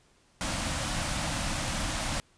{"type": "band-stop noise", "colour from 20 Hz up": "pink", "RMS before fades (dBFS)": -31, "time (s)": [0.41, 2.2], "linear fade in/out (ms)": 0, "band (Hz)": [330, 510], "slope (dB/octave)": 96, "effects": ["pink hiss -64 dBFS RMS until 2.37 s", "resampled to 22050 Hz"]}